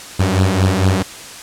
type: beating tone pair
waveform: sawtooth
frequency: 92.5 / 96.9 Hz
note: F#2 / G2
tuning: 0 / -20 cents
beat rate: 4.4 Hz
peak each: -11 dBFS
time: 0.19-1.03 s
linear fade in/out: 10 ms
effects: white hiss -33 dBFS RMS until 1.42 s + low-pass 9000 Hz 12 dB/octave